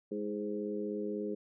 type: harmonic tone with a mistuned harmonic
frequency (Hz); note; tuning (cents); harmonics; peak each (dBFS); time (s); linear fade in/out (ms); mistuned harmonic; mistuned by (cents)
103.83; G#2; 0; 2 / 3 / 4 / 5; -39 / -40 / -37 / -44; 0.11-1.35; 10; 3; +41
effects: none